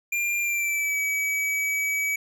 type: tone with pitch glide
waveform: square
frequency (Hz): 2392 to 2280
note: D7 to C#7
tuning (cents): +31 to +48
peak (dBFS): -24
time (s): 0.12-2.16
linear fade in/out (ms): 5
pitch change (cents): -83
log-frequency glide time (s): 0.4-0.98
effects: none